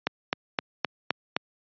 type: click train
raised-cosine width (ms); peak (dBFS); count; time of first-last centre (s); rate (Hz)
0.3; -7; 6; 0.07-1.365; 3.86
effects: high-pass 150 Hz 12 dB/octave + resampled to 11025 Hz